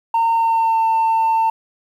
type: tone with pitch glide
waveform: sine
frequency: 915 to 898.2 Hz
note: A#5 to A5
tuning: -32 to +35 cents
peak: -11 dBFS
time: 0.14-1.5 s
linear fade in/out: 5 ms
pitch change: -33 cents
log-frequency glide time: 0.33-0.83 s
effects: tanh soft clip ceiling -12 dBFS + 8-bit